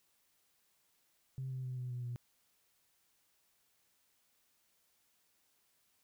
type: tone with pitch steps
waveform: sine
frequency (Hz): 131.9 / 129.71 / 127.55 / 125.44 / 123.35 / 121.3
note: C3 / C3 / C3 / B2 / B2 / B2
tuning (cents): +14 / -15 / -44 / +27 / -2 / -31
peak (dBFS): -37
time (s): 1.38-2.16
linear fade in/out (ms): 0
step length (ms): 130
effects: tanh soft clip ceiling -34 dBFS + white hiss -75 dBFS RMS until 6.03 s